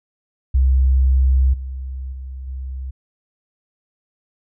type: tone with level steps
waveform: sine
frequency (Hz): 65.41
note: C2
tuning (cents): 0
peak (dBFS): -11 / -25 / -28 / -25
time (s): 0.54-2.91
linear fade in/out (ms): 10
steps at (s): 1.53 / 2.12 / 2.47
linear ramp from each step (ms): 10
effects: none